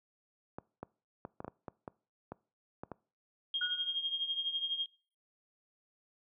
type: clicks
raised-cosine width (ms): 1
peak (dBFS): -27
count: 11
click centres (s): 0.585 / 0.83 / 1.251 / 1.404 / 1.446 / 1.48 / 1.682 / 1.878 / 2.32 / 2.835 / 2.917
type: tone with tremolo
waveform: sine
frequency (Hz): 3234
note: G#7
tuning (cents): -47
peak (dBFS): -29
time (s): 3.54-4.86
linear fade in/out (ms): 2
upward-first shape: triangle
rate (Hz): 12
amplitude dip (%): 80
type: tone with exponential decay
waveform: sine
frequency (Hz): 1459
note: F#6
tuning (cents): -25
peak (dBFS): -32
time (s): 3.61-3.96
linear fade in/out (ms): 5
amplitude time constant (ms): 74
effects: noise-tail reverb RT60 0.4 s tail -23 dB re dry + high-pass 100 Hz 12 dB/octave